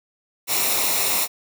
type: noise with comb filter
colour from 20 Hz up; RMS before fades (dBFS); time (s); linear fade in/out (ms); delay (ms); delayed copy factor
white; -21; 0.47-1.28; 50; 0.63; -0.6
effects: none